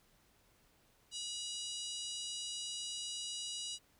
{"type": "harmonic tone with a mistuned harmonic", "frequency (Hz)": 968, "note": "B5", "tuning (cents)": -35, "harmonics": [3, 4, 5, 6, 7, 8, 9, 10], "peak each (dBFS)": [-44, -46, -48, -50, -51, -52, -53, -54], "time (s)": [1.11, 3.79], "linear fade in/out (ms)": 50, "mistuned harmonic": 9, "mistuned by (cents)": -37, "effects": ["pink hiss -70 dBFS RMS until 3.99 s"]}